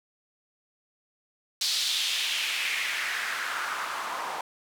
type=noise with band-pass filter sweep; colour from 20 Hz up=white; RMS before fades=-30 dBFS; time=1.61-4.41 s; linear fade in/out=2 ms; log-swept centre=4400 to 860 Hz; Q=2.6; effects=none